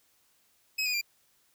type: tone with pitch steps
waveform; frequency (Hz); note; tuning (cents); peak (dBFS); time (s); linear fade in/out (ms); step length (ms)
25% pulse; 2553 / 2474 / 2382; D#7 / D#7 / D7; +44 / -10 / +24; -24; 0.78-1.014; 10; 78
effects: white hiss -68 dBFS RMS until 1.54 s